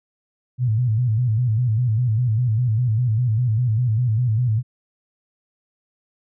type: tone with vibrato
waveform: sine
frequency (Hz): 116.54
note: A#2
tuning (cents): 0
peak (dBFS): -16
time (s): 0.58-4.63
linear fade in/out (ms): 50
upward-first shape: square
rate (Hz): 5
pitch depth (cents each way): 120
effects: none